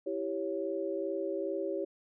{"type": "chord", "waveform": "sine", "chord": "C# diminished", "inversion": "first", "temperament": "equal", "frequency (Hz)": [329.6, 392, 554.4], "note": ["E4", "G4", "C#5"], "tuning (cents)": [0, 0, 0], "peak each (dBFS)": [-37, -35, -36], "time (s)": [0.06, 1.85], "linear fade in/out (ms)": 10, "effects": []}